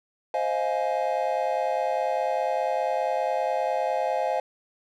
triangle chord, F minor seventh, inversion second, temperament just, 523.8 / 628.6 / 698.5 / 838.1 Hz, C5 / Eb5 / F5 / Ab5, +2 / +18 / 0 / +16 cents, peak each -27 dBFS, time 0.34-4.4 s, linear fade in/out 2 ms, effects none

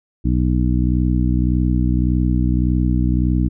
harmonic tone, 61.74 Hz, B1, in tune, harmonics 1 / 2 / 3 / 4 / 5, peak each -17 / -20 / -22 / -23 / -24 dBFS, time 0.24-3.49 s, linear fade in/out 20 ms, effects none

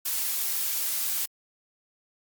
blue noise, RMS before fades -28 dBFS, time 0.05-1.26 s, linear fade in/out 10 ms, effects Opus 48 kbps

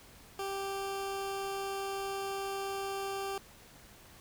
20% pulse tone, 392 Hz, G4, in tune, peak -30 dBFS, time 0.39-3.38 s, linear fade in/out 2 ms, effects pink hiss -56 dBFS RMS until 4.2 s

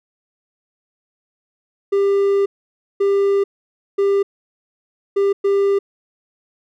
triangle tone bursts at uneven times, 397.6 Hz, G4, 25 cents sharp, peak -11 dBFS, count 5, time 1.92-2.46 / 3-3.44 / 3.98-4.23 / 5.16-5.33 / 5.44-5.79 s, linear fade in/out 10 ms, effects none

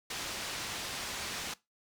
white low-pass noise, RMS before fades -39 dBFS, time 0.1-1.54 s, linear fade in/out 5 ms, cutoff 5600 Hz, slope 12 dB/octave, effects noise-tail reverb RT60 0.2 s tail -19 dB re dry

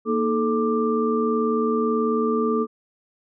sine tone cluster, 233.2 / 311.5 / 435.1 / 1182 Hz, A#3 / D#4 / A4 / D6, +1 / +2 / -19 / +11 cents, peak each -23 / -30 / -22 / -27 dBFS, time 0.05-2.67 s, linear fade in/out 50 ms, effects none

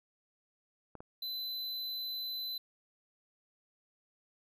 clicks, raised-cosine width 1 ms, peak -32 dBFS, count 2, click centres 0.953 / 1.005 s
square tone, 4024 Hz, B7, 32 cents sharp, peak -37 dBFS, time 1.22-2.58 s, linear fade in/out 5 ms
effects none

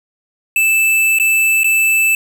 square tone with dropouts, 2637 Hz, E7, in tune, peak -11 dBFS, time 0.56-2.15 s, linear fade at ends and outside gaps 2 ms, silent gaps 1.187-1.198 / 1.634-1.643 s, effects none

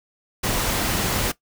pink noise, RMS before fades -23 dBFS, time 0.43-1.32 s, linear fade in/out 10 ms, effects noise-tail reverb RT60 0.1 s tail -17 dB re dry

